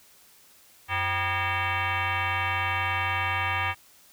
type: tone with frequency modulation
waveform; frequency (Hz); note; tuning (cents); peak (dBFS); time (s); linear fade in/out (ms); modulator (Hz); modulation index
sine; 527; C5; +12; -24; 0.88-3.75; 50; 435; 5.3
effects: white hiss -56 dBFS RMS until 4.12 s